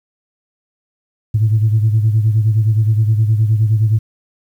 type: beating tone pair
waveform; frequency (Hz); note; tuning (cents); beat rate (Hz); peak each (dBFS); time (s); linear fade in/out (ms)
sine; 107.8 / 117.4; A2 / A#2; -35 / +13; 9.6; -10 / -17; 1.34-3.99; 10
effects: tanh soft clip ceiling -5 dBFS + 8-bit